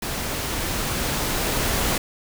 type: noise with level ramp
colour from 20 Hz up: pink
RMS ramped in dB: -28 to -22 dBFS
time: 0.02-1.98 s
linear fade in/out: 5 ms
effects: none